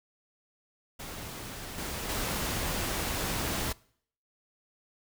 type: noise with level steps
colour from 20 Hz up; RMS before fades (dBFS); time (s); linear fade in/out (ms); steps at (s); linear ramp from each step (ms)
pink; -41 / -36 / -32; 0.99-3.73; 10; 1.78 / 2.09; 2
effects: noise-tail reverb RT60 0.6 s tail -23 dB re dry